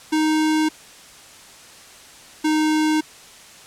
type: tone pair in turn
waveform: square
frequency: 311.1 / 309.5 Hz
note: D#4 / D#4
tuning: 0 / -9 cents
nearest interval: unison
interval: 9 cents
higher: first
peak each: -17 dBFS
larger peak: neither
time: 0.12-0.69 / 2.44-3.01 s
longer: neither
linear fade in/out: 10 ms
effects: white hiss -44 dBFS RMS until 3.66 s + low-pass 9000 Hz 12 dB/octave